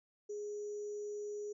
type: tone with sample-and-hold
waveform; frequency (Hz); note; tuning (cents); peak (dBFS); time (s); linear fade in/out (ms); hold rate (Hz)
sine; 415.3; G#4; 0; -39; 0.29-1.53; 10; 6300
effects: resampled to 22050 Hz